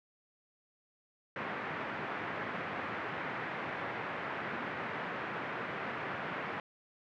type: band-pass noise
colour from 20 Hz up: white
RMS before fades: -39 dBFS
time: 1.36-6.6 s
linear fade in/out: 2 ms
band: 110 to 2000 Hz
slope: 24 dB/octave
effects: none